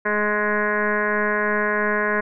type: tone with frequency modulation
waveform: sine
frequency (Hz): 1046.5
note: C6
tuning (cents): 0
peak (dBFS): -18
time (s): 0.05-2.21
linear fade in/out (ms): 10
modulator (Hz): 209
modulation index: 4.1
effects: none